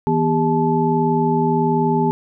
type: tone cluster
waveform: sine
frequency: 162.1 / 243.4 / 400.3 / 868 Hz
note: E3 / B3 / G4 / A5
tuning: -29 / -25 / +36 / -24 cents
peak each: -20 dBFS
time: 0.07-2.11 s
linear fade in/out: 0 ms
effects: none